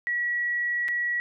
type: tone with dropouts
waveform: sine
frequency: 1927 Hz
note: B6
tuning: 43 cents flat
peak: -24 dBFS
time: 0.07-1.2 s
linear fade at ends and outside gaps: 0 ms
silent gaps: 0.882-0.886 s
effects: none